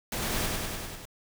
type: noise with echo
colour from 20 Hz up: pink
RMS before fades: -32 dBFS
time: 0.12-0.46 s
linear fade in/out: 2 ms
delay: 99 ms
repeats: 6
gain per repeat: -2 dB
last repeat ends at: 1.054 s
effects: none